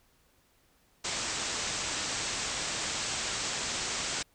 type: low-pass noise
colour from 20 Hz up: white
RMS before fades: -34 dBFS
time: 1.04-4.23 s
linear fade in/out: 10 ms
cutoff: 8200 Hz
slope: 96 dB/octave
effects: pink hiss -67 dBFS RMS until 4.34 s